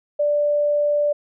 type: tone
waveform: sine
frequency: 587.3 Hz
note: D5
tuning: in tune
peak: -16 dBFS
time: 0.19-1.13 s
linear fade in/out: 10 ms
effects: none